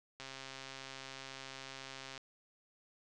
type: click train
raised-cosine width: 0.2 ms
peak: -29 dBFS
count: 266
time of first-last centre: 0.2-2.178 s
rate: 134 Hz
effects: resampled to 24000 Hz + 11-bit